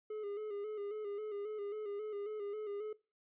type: tone with vibrato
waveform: triangle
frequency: 416.9 Hz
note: G#4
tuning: 7 cents sharp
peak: -37 dBFS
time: 0.1-2.93 s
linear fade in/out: 5 ms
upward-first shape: square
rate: 3.7 Hz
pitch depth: 47 cents each way
effects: noise-tail reverb RT60 0.3 s tail -20 dB re dry + resampled to 8000 Hz